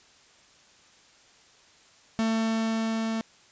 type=tone with level ramp; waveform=45% pulse; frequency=223.7 Hz; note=A3; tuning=29 cents sharp; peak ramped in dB=-23 to -27 dBFS; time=2.19-3.21 s; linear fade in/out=0 ms; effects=white hiss -57 dBFS RMS until 3.51 s + resampled to 16000 Hz